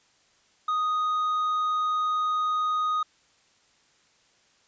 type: tone with tanh clipping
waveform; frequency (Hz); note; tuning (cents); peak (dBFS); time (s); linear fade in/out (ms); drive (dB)
sine; 1244.5; D#6; 0; -24; 0.68-3.03; 5; 4
effects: white hiss -63 dBFS RMS until 4.67 s + resampled to 16000 Hz